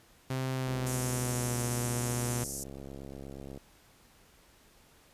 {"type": "tone with pitch glide", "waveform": "sawtooth", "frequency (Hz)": [130.81, 121.35], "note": ["C3", "B2"], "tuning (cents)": [0, -30], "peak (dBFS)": -27, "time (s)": [0.3, 2.44], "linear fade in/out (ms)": 5, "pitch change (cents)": -130, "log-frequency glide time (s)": [0.54, 1.6]}
{"type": "click train", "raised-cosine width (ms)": 2, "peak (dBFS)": -31, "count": 199, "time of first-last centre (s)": [0.68, 3.575], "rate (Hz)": 68.4}
{"type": "band-pass noise", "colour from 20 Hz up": "pink", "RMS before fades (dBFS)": -40, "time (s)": [0.86, 2.64], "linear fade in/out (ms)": 10, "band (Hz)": [5700, 12000], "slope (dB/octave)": 48}
{"effects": ["pink hiss -61 dBFS RMS until 5.13 s", "resampled to 32000 Hz"]}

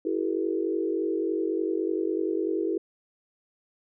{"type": "tone cluster", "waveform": "sine", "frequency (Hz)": [328.5, 378.9, 422.3, 472.2], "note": ["E4", "F#4", "G#4", "A#4"], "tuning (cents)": [-6, 41, 29, 22], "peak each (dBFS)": [-28, -30, -31, -34], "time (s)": [0.05, 2.78], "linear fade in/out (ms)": 5, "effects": []}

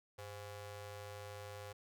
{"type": "ring-modulated tone", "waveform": "sawtooth", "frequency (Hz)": 306.8, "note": "D#4", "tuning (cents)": -24, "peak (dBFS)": -40, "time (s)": [0.18, 1.73], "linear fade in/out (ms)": 10, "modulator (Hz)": 210, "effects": []}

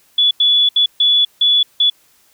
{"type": "tone bursts at uneven times", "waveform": "sine", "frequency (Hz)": 3427, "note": "A7", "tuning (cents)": -46, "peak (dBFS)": -9, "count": 6, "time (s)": [[0.18, 0.31], [0.4, 0.69], [0.76, 0.86], [1, 1.25], [1.41, 1.63], [1.8, 1.9]], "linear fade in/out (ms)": 5, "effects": ["white hiss -54 dBFS RMS until 2.33 s"]}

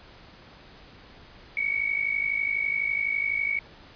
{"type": "tone pair together", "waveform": "sine", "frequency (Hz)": [2217, 2269], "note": ["C#7", "C#7"], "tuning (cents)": [0, 40], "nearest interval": "unison", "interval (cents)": 40, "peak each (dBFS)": -27, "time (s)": [1.57, 3.59], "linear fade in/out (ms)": 2, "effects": ["pink hiss -50 dBFS RMS until 3.95 s", "resampled to 11025 Hz"]}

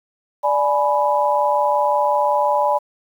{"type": "chord", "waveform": "sine", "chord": "G# diminished", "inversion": "second", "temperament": "equal with one note detuned", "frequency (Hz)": [587.3, 842.2, 987.8], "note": ["D5", "G#5", "B5"], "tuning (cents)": [0, 24, 0], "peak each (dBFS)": -19, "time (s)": [0.43, 2.79], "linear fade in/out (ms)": 20, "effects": ["8-bit"]}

